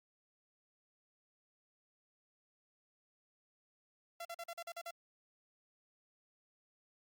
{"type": "tone bursts", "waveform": "sawtooth", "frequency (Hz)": 680, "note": "F5", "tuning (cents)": -46, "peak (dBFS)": -39, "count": 8, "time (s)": [4.2, 4.909], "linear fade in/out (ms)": 5, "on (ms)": 51, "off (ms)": 43, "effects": ["Opus 48 kbps"]}